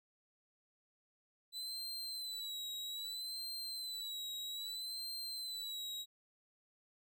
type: tone with vibrato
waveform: 40% pulse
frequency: 3990 Hz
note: B7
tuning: 17 cents sharp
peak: -40 dBFS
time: 1.52-6.06 s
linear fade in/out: 50 ms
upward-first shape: sine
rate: 0.62 Hz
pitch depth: 71 cents each way
effects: none